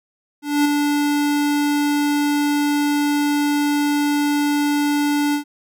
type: tone with ADSR envelope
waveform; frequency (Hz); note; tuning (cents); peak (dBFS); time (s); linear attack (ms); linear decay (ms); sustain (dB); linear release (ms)
square; 291.4; D4; -13; -13; 0.42-5.44; 230; 9; -4; 100
effects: none